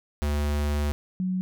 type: tone pair in turn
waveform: square / sine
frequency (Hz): 73.42 / 185.01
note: D2 / F#3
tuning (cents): 0 / 0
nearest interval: octave + major third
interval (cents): 1600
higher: second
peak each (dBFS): -24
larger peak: neither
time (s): 0.22-0.92 / 1.2-1.41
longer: first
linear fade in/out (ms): 0
effects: none